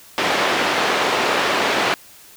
pink band-pass noise, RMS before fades -19 dBFS, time 0.18-1.94 s, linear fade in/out 0 ms, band 400 to 3400 Hz, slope 12 dB/octave, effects white hiss -45 dBFS RMS until 2.36 s

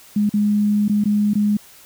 sine tone with dropouts, 207.7 Hz, G#3, in tune, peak -14 dBFS, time 0.16-1.57 s, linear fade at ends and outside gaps 5 ms, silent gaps 0.294-0.338 / 0.882-0.895 / 1.04-1.055 / 1.336-1.353 s, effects white hiss -46 dBFS RMS until 1.85 s

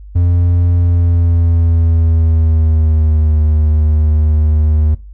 triangle tone with pitch glide, 87.31 to 76.89 Hz, F2 to D#2, 0 to -20 cents, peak -6 dBFS, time 0.15-4.95 s, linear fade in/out 10 ms, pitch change -220 cents, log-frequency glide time 0.76-3.37 s, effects noise-tail reverb RT60 0.3 s tail -21 dB re dry + added 50 Hz sine -30 dBFS peak until 5.13 s

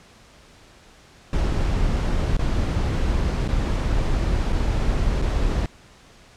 brown noise with dropouts, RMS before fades -21 dBFS, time 1.33-5.66 s, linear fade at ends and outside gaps 1 ms, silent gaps 2.368-2.393 / 3.477-3.488 / 4.524-4.528 / 5.217-5.223 s, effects pink hiss -50 dBFS RMS until 6.36 s + low-pass 7000 Hz 12 dB/octave

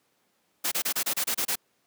white noise bursts, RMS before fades -27 dBFS, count 9, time 0.64-1.557 s, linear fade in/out 10 ms, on 77 ms, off 28 ms, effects pink hiss -70 dBFS RMS until 1.86 s + high-pass 200 Hz 12 dB/octave

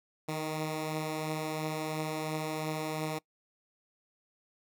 10% pulse beating tone pair, 155.56 / 158.46 Hz, D#3 / D#3, 0 / +32 cents, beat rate 2.9 Hz, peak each -25 / -34 dBFS, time 0.28-3.19 s, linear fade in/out 10 ms, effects noise-tail reverb RT60 0.1 s tail -23 dB re dry

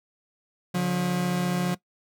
40% pulse tone pair together, 144.46 / 179 Hz, D3 / F3, -28 / +43 cents, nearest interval major third, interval 371 cents, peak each -30 / -23 dBFS, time 0.74-1.75 s, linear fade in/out 10 ms, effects noise-tail reverb RT60 0.1 s tail -19 dB re dry

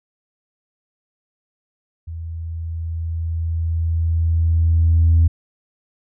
sine tone with level ramp, 82.41 Hz, E2, in tune, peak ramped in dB -27 to -8 dBFS, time 2.07-5.28 s, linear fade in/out 10 ms, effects tanh soft clip ceiling -7 dBFS

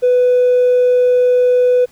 sine tone with hard clipping, 496.9 Hz, B4, 11 cents sharp, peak -9 dBFS, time 0.02-1.86 s, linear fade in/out 20 ms, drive 1 dB, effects pink hiss -50 dBFS RMS until 1.91 s

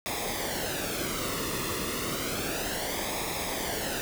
pink noise with flanger, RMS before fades -32 dBFS, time 0.06-4.01 s, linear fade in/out 0 ms, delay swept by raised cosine 0.67 to 1.31 ms, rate 0.31 Hz, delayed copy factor -0.65, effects none

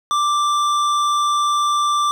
sine tone with hard clipping, 1177 Hz, D6, 3 cents sharp, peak -17 dBFS, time 0.11-2.11 s, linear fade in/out 0 ms, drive 12 dB, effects none

